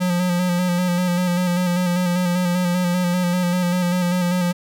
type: tone with vibrato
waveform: square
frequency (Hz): 178.5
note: F3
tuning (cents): +38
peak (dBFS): -18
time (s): 0-4.53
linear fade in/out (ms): 20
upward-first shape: square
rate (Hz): 5.1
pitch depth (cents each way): 28
effects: none